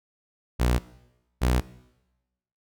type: tone pair in turn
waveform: sawtooth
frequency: 60.7 / 61.87 Hz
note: B1 / B1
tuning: -29 / +4 cents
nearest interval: unison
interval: 33 cents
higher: second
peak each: -16 dBFS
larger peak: neither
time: 0.59-0.79 / 1.41-1.61 s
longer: neither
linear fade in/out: 20 ms
effects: noise-tail reverb RT60 1.0 s tail -19 dB re dry